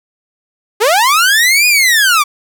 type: linear two-way sweep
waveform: sawtooth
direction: up then down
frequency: 389.6 to 2489 to 1127 Hz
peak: -4 dBFS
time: 0.8-2.24 s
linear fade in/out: 20 ms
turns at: 1.67 s
effects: none